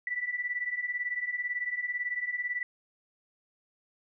sine beating tone pair, 1954 / 1972 Hz, B6 / B6, -19 / -3 cents, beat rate 18 Hz, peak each -35 / -32 dBFS, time 0.07-2.63 s, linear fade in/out 2 ms, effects none

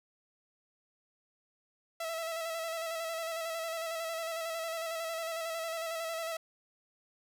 sawtooth tone with vibrato, 657 Hz, E5, 6 cents flat, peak -31 dBFS, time 2-6.37 s, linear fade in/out 5 ms, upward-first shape square, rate 11 Hz, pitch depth 28 cents each way, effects none

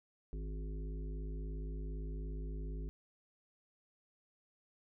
harmonic tone with a mistuned harmonic, 51.91 Hz, G#1, in tune, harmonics 1 / 3 / 5 / 7 / 8, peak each -39 / -49 / -53 / -55 / -56 dBFS, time 0.33-2.89 s, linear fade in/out 0 ms, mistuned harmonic 7, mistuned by -26 cents, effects none

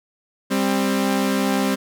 sawtooth tone pair together, 198.6 / 264 Hz, G3 / C4, +23 / +16 cents, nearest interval perfect fourth, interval 493 cents, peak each -17 dBFS, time 0.5-1.76 s, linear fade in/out 20 ms, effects none

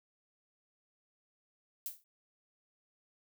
violet noise with exponential decay, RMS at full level -36 dBFS, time 1.86-2.04 s, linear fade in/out 1 ms, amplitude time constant 37 ms, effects none

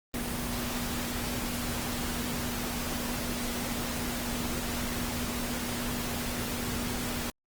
sine tone in noise, 241.2 Hz, B3, 41 cents flat, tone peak -36 dBFS, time 0.14-7.3 s, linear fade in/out 0 ms, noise pink, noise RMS -34 dBFS, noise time 0.14-7.3 s, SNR -5 dB, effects Opus 24 kbps

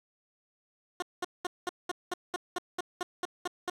15% pulse tone bursts, 358.5 Hz, F4, 45 cents sharp, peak -24 dBFS, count 13, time 1-3.699 s, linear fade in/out 2 ms, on 23 ms, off 200 ms, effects low-pass 10000 Hz 12 dB/octave + 10-bit

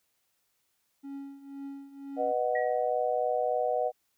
triangle tone with tremolo, 277.2 Hz, C#4, in tune, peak -34 dBFS, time 1.03-2.33 s, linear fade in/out 20 ms, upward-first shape triangle, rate 2 Hz, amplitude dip 80%
sine chord, B major, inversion none, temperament just, 493.9 / 617.4 / 740.8 Hz, B4 / D#5 / F#5, 0 / -14 / +2 cents, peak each -30 dBFS, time 2.16-3.92 s, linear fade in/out 50 ms
sine tone with exponential decay, 1913 Hz, A#6, 44 cents sharp, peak -30 dBFS, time 2.55-2.9 s, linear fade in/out 5 ms, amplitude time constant 74 ms
effects white hiss -75 dBFS RMS until 4.17 s

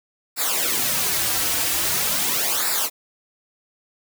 white noise with flanger, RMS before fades -22 dBFS, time 0.36-2.9 s, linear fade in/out 50 ms, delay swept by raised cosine 0.32 to 5.02 ms, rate 0.43 Hz, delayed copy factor -0.8, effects none

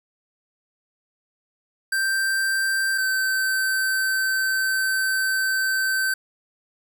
square tone pair in turn, 1568 / 1542.8 Hz, G6 / G6, 0 / -28 cents, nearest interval unison, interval 28 cents, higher first, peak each -21 dBFS, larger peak neither, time 1.92-2.98 / 2.98-6.14 s, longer second, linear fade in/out 5 ms, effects 9-bit

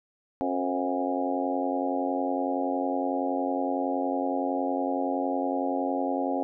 harmonic tone with a mistuned harmonic, 90.8 Hz, F#2, 32 cents flat, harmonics 3 / 4 / 5 / 6 / 7 / 8 / 9, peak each -29 / -36 / -37 / -33 / -35 / -33 / -34 dBFS, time 0.41-6.43 s, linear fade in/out 0 ms, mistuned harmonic 6, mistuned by -39 cents, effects none

